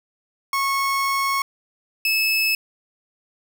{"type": "tone pair in turn", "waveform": "30% pulse", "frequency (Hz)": [1097, 2603], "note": ["C#6", "E7"], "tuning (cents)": [-18, -22], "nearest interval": "octave + minor third", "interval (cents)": 1496, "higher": "second", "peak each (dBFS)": [-17, -15], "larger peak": "second", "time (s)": [[0.53, 1.42], [2.05, 2.55]], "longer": "first", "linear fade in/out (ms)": 2, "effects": []}